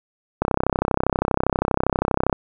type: click train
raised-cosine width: 1 ms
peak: -4 dBFS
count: 63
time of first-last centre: 0.42-2.328 s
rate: 32.5 Hz
effects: none